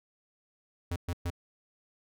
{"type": "tone bursts", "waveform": "square", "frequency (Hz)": 86.8, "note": "F2", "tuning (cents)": -10, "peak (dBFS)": -31, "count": 3, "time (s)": [0.91, 1.303], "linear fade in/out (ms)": 5, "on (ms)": 51, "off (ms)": 120, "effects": []}